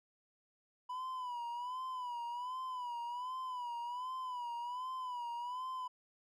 triangle tone with vibrato, 987.8 Hz, B5, in tune, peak -37 dBFS, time 0.89-5.88 s, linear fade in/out 10 ms, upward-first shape sine, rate 1.3 Hz, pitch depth 80 cents each way, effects none

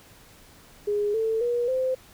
sine tone with pitch steps, 413.2 / 445.4 / 480.2 / 517.6 Hz, G#4 / A4 / B4 / C5, -9 / +21 / -49 / -19 cents, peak -22 dBFS, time 0.87-1.95 s, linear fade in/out 10 ms, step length 270 ms, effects pink hiss -52 dBFS RMS until 2.13 s

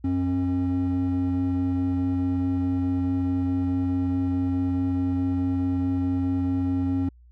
triangle tone pair together, 91.7 / 270.4 Hz, F#2 / C#4, -15 / -43 cents, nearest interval octave + perfect fifth, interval 1872 cents, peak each -24 / -20 dBFS, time 0.04-7.09 s, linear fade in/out 5 ms, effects tanh soft clip ceiling -16 dBFS + added 60 Hz sine -49 dBFS peak until 7.31 s

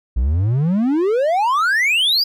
triangle exponential sweep, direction up, 55.4 to 4978 Hz, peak -12 dBFS, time 0.16-2.24 s, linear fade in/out 10 ms, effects none

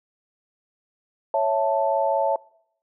sine chord, A major, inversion first, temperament equal, 554.4 / 659.3 / 880 Hz, C#5 / E5 / A5, 0 / 0 / 0 cents, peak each -23 dBFS, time 1.34-2.36 s, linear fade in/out 2 ms, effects noise-tail reverb RT60 0.7 s tail -24 dB re dry

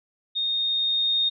sine tone with level ramp, 3691 Hz, A#7, 18 cents flat, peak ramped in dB -23 to -19 dBFS, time 0.35-1.3 s, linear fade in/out 20 ms, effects none

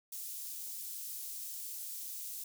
white high-pass noise, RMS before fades -43 dBFS, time 0.12-2.44 s, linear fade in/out 5 ms, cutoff 6400 Hz, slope 12 dB/octave, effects none

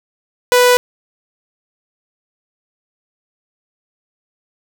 sawtooth tone, 493.8 Hz, B4, in tune, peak -4 dBFS, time 0.52-0.77 s, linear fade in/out 0 ms, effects none

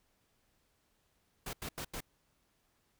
pink noise bursts, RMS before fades -41 dBFS, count 4, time 1.46-2.006 s, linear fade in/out 5 ms, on 72 ms, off 86 ms, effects pink hiss -75 dBFS RMS until 2.99 s

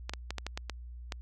clicks, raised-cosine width 0.2 ms, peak -18 dBFS, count 8, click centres 0.095 / 0.136 / 0.306 / 0.383 / 0.466 / 0.575 / 0.697 / 1.122 s, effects added 60 Hz sine -42 dBFS peak until 1.21 s

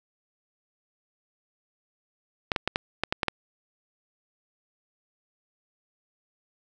clicks, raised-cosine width 0.3 ms, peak -8 dBFS, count 8, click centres 2.518 / 2.562 / 2.676 / 2.759 / 3.036 / 3.125 / 3.232 / 3.283 s, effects none

